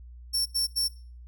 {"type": "tone bursts", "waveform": "sawtooth", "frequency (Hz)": 5440, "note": "F8", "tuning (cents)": -46, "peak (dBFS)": -21, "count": 3, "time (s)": [0.33, 0.886], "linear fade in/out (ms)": 20, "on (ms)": 130, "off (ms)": 83, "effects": ["noise-tail reverb RT60 0.4 s tail -20 dB re dry", "added 60 Hz sine -43 dBFS peak until 1.27 s"]}